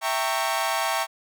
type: chord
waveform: sawtooth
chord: E diminished seventh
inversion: none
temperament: equal with one note detuned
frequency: 659.3 / 784 / 917.4 / 1108.7 Hz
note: E5 / G5 / Bb5 / Db6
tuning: 0 / 0 / -28 / 0 cents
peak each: -25 dBFS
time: 0.01-1.07 s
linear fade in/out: 50 ms
effects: none